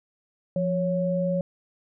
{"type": "tone pair together", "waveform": "sine", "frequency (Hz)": [174.85, 554.4], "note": ["F3", "C#5"], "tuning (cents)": [2, 0], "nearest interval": "octave + minor sixth", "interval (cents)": 1998, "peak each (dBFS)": -25, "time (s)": [0.56, 1.41], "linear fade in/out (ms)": 2, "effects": []}